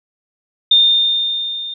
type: tone with level ramp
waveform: sine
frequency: 3628 Hz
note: A#7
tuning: 48 cents flat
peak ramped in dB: -6 to -24 dBFS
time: 0.71-1.74 s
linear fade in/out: 5 ms
effects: none